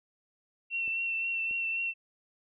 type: tone with vibrato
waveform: sine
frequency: 2706 Hz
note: E7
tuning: 45 cents sharp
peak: -29 dBFS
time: 0.7-1.94 s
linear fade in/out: 50 ms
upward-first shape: triangle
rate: 3.8 Hz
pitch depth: 25 cents each way
type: clicks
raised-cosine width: 2 ms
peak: -39 dBFS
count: 2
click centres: 0.878 / 1.511 s
effects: none